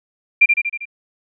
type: tone with echo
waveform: sine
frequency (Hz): 2380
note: D7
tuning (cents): +22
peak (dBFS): -6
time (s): 0.41-0.46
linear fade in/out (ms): 10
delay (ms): 79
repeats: 5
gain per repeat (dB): -4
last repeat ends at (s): 0.855
effects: none